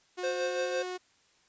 sawtooth tone with pitch glide, 362.4 to 364.9 Hz, F#4 to F#4, -36 to -24 cents, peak -31 dBFS, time 0.17-0.98 s, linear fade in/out 20 ms, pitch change +12 cents, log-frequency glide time 0.39-0.78 s
square tone with tremolo, 523.3 Hz, C5, in tune, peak -29 dBFS, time 0.23-0.83 s, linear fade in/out 10 ms, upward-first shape sine, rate 5.9 Hz, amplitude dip 50%
effects white hiss -66 dBFS RMS until 1.48 s + resampled to 16000 Hz

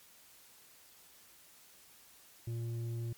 square tone with low-pass filter, 116.54 Hz, A#2, in tune, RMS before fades -38 dBFS, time 2.47-3.13 s, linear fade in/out 5 ms, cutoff 250 Hz, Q 2.1, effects white hiss -60 dBFS RMS until 3.17 s + MP3 96 kbps

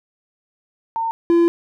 sine / triangle tone pair in turn, 908 / 340.1 Hz, A#5 / F4, -46 / -46 cents, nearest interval octave + perfect fourth, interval 1700 cents, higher first, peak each -19 / -9 dBFS, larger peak second, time 0.96-1.11 / 1.3-1.48 s, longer second, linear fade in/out 0 ms, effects none

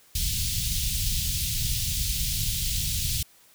pink band-stop noise, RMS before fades -27 dBFS, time 0.15-3.23 s, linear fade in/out 5 ms, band 140 to 3200 Hz, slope 24 dB/octave, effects white hiss -57 dBFS RMS until 3.54 s

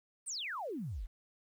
sine exponential sweep, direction down, 9397 to 34.92 Hz, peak -37 dBFS, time 0.26-1.07 s, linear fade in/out 20 ms, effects 11-bit

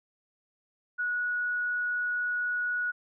sine tone, 1462 Hz, F#6, 21 cents flat, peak -27 dBFS, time 0.98-2.92 s, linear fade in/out 20 ms, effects none

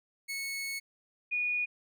sawtooth / sine tone pair in turn, 2202 / 2456 Hz, C#7 / D#7, -12 / -23 cents, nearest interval major second, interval 189 cents, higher second, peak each -31 / -28 dBFS, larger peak second, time 0.28-0.8 / 1.31-1.66 s, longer first, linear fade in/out 20 ms, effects none

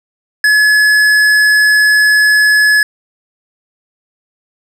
triangle tone with tanh clipping, 1703 Hz, G#6, 43 cents sharp, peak -8 dBFS, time 0.44-2.83 s, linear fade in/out 2 ms, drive 17 dB, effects none

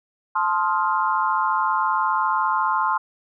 sine chord, F dominant seventh, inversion first, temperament just, 873.1 / 1047.7 / 1257.2 / 1396.9 Hz, A5 / C6 / Eb6 / F6, -14 / +2 / +18 / 0 cents, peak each -24 / -21 / -27 / -27 dBFS, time 0.35-2.98 s, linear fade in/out 10 ms, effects none

